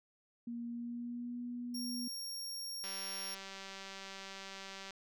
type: tone with pitch glide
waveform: sine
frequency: 236.1 to 242.7 Hz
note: A#3 to B3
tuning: +22 to -30 cents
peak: -39 dBFS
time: 0.47-2.08 s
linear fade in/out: 5 ms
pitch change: +48 cents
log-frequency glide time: 0.67-1.39 s
type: tone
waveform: sawtooth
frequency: 5560 Hz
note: F8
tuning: 9 cents flat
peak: -38 dBFS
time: 1.74-3.35 s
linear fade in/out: 10 ms
type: click train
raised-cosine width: 0.2 ms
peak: -30 dBFS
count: 402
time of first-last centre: 2.84-4.907 s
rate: 194 Hz
effects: none